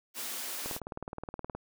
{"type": "high-pass noise", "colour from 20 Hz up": "white", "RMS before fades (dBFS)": -38, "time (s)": [0.14, 0.8], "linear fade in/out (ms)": 50, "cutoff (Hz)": 210, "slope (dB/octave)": 96}
{"type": "click train", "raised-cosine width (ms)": 1, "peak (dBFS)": -24, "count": 18, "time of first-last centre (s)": [0.66, 1.55], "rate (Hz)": 19.1}
{"effects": []}